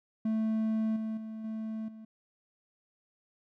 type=tone with level steps; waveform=triangle; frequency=220 Hz; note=A3; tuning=in tune; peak=-25 / -30 / -36 / -32 / -43 dBFS; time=0.25-2.05 s; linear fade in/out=5 ms; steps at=0.96 / 1.17 / 1.44 / 1.88 s; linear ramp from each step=5 ms; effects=none